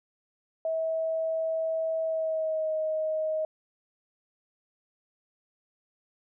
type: tone with pitch glide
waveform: sine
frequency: 646 to 627.2 Hz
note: E5 to D#5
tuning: -35 to +14 cents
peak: -26 dBFS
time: 0.65-3.45 s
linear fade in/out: 2 ms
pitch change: -51 cents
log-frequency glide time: 2.03-2.73 s
effects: none